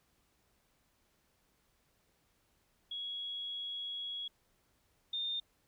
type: tone pair in turn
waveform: sine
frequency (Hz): 3332 / 3630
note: G#7 / A#7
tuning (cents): +5 / -47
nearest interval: minor second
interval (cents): 148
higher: second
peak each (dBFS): -38 / -34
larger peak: second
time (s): 2.91-4.28 / 5.13-5.4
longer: first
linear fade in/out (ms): 5
effects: pink hiss -74 dBFS RMS until 5.67 s